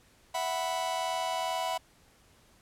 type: chord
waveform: 45% pulse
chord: E suspended second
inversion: none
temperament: just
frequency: 659.3 / 741.7 / 988.9 Hz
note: E5 / F#5 / B5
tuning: 0 / +4 / +2 cents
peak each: -35 / -34 / -34 dBFS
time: 0.34-1.78 s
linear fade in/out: 10 ms
effects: pink hiss -62 dBFS RMS until 2.61 s + low-pass 12000 Hz 12 dB/octave